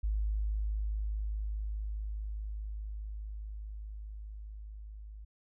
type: tone with level ramp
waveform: sine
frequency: 52.4 Hz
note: G#1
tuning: 16 cents sharp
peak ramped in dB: -28 to -44 dBFS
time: 0.03-5.25 s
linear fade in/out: 10 ms
effects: none